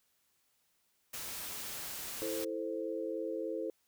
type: noise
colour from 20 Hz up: white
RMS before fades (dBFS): -42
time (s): 1.13-2.45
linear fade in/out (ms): 10
type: chord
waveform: sine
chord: A minor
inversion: second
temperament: equal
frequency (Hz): 329.6 / 440 / 523.3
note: E4 / A4 / C5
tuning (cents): 0 / 0 / 0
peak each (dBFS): -39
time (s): 2.22-3.7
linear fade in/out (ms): 0
effects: white hiss -75 dBFS RMS until 3.87 s